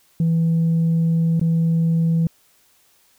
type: tone with dropouts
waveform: sine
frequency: 164.81 Hz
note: E3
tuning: in tune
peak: -13 dBFS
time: 0.2-2.27 s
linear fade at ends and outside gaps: 2 ms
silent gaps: 1.396-1.413 s
effects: tanh soft clip ceiling -13 dBFS + white hiss -58 dBFS RMS until 3.18 s